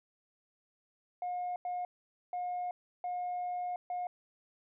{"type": "tone bursts at uneven times", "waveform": "sine", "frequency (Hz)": 717, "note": "F5", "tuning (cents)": 45, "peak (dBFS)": -32, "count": 5, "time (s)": [[1.22, 1.56], [1.65, 1.85], [2.33, 2.71], [3.04, 3.76], [3.9, 4.07]], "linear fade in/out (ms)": 2, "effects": ["tanh soft clip ceiling -31 dBFS"]}